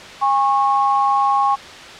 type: tone pair together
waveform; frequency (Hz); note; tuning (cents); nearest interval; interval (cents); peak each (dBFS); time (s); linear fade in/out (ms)
sine; 814 / 1095; G#5 / C#6; -35 / -22; perfect fourth; 513; -16; 0.21-1.56; 20
effects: white hiss -35 dBFS RMS until 1.99 s + low-pass 4000 Hz 12 dB/octave

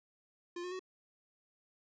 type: tone with pitch steps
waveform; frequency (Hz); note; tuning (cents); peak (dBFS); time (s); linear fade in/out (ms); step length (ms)
square; 349.2 / 360.5 / 372.1; F4 / F#4 / F#4; 0 / -45 / +10; -40; 0.56-0.794; 5; 78
effects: resampled to 16000 Hz

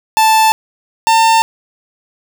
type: tone pair in turn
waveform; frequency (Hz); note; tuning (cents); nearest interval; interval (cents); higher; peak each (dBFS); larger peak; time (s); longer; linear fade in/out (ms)
45% pulse; 880 / 900; A5 / A5; 0 / +39; unison; 39; second; -7; neither; 0.17-0.52 / 1.07-1.42; neither; 0
effects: none

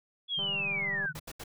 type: linear sweep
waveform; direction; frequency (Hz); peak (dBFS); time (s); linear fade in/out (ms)
sine; down; 3404 to 1443; -29; 0.28-1.13; 50
type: tone with tremolo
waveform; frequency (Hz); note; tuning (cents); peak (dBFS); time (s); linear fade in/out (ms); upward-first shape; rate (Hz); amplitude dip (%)
sine; 152.5; D#3; -34; -39; 0.37-1.2; 10; sine; 18; 95
type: click train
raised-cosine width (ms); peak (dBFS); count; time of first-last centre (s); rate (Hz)
1; -31; 133; 0.39-1.057; 198
type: noise bursts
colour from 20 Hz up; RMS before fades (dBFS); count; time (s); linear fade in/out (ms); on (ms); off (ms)
pink; -42; 3; 1.15-1.439; 5; 45; 77
effects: none

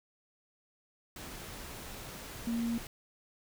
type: tone in noise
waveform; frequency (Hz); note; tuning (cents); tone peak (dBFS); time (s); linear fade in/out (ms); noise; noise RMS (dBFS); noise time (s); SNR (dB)
sine; 232.7; A#3; -3; -30; 2.47-2.78; 2; pink; -45; 1.16-2.87; +12
effects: none

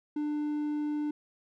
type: tone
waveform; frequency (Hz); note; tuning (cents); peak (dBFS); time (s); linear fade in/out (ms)
triangle; 297.8; D4; +24; -27; 0.16-1.11; 5
effects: none

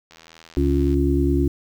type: click train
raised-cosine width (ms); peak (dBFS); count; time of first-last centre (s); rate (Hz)
0.2; -27; 69; 0.11-0.941; 81.8
type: harmonic tone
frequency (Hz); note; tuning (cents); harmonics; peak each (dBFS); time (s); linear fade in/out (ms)
69.8; C#2; +13; 1 / 2 / 4 / 5; -20 / -25 / -21 / -22; 0.57-1.48; 0
effects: 8-bit

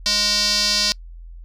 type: tone with band-pass filter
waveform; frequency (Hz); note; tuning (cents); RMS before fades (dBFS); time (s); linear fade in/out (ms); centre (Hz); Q
square; 207.7; G#3; 0; -19; 0.06-0.92; 0; 4800; 4.4
effects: noise-tail reverb RT60 0.1 s tail -25 dB re dry + added 42 Hz sine -35 dBFS peak until 1.44 s

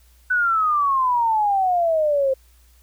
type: exponential sweep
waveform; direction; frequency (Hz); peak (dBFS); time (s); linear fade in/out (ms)
sine; down; 1508 to 523.3; -16; 0.3-2.34; 10
effects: added 60 Hz sine -51 dBFS peak until 2.82 s + white hiss -59 dBFS RMS until 2.82 s

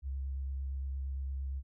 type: tone with vibrato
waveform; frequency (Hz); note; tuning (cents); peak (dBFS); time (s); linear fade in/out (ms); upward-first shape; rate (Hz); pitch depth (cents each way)
sine; 67.5; C#2; -45; -34; 0.02-1.63; 50; triangle; 8.7; 22
effects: none

